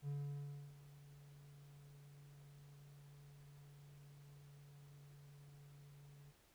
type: tone with ADSR envelope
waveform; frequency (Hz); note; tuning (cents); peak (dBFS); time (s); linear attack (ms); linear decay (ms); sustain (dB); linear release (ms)
triangle; 142.9; D3; -47; -38; 0.02-6.33; 61; 660; -18; 40
effects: pink hiss -71 dBFS RMS until 6.54 s